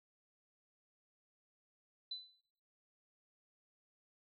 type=tone with exponential decay; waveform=sine; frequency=4004 Hz; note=B7; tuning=23 cents sharp; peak=-38 dBFS; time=2.11-2.41 s; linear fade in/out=5 ms; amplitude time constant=65 ms; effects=noise-tail reverb RT60 0.8 s tail -23 dB re dry